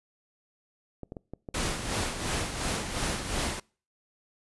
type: clicks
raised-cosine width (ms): 2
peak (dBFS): -25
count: 11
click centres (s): 1.033 / 1.121 / 1.168 / 1.336 / 1.488 / 1.652 / 1.794 / 1.862 / 1.915 / 2.013 / 2.217
type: noise with tremolo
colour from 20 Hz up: pink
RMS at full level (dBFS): -29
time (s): 1.54-3.6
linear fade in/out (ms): 5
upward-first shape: sine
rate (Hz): 2.8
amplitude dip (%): 55
effects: noise-tail reverb RT60 0.4 s tail -25 dB re dry + resampled to 24000 Hz